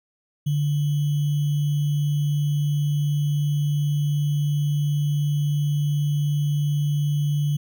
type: tone with sample-and-hold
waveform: sine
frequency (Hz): 146.2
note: D3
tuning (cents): -7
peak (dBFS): -19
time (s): 0.46-7.57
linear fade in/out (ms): 10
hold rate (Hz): 3150
effects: none